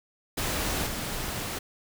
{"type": "noise with level steps", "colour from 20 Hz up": "pink", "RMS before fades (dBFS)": [-29, -33], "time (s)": [0.37, 1.59], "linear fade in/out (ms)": 10, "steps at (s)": 0.86, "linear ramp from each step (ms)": 10, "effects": []}